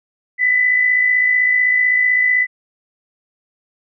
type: tone pair together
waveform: sine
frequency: 1945.2 / 2001 Hz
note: B6 / B6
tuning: -27 / +22 cents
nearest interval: unison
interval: 49 cents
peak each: -22 / -12 dBFS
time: 0.38-2.47 s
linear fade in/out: 50 ms
effects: none